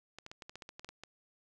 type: clicks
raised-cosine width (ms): 0.2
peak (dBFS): -29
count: 12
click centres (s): 0.186 / 0.264 / 0.315 / 0.422 / 0.495 / 0.556 / 0.622 / 0.691 / 0.795 / 0.846 / 0.89 / 1.036
effects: none